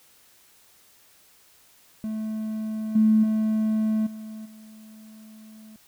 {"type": "tone with level steps", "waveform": "triangle", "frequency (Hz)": 217.6, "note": "A3", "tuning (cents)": -19, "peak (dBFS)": [-25, -11, -18, -33, -42], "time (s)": [2.04, 5.76], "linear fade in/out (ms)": 0, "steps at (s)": [2.95, 3.23, 4.06, 4.45], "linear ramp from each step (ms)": 10, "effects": ["tanh soft clip ceiling -13 dBFS", "white hiss -57 dBFS RMS until 5.87 s"]}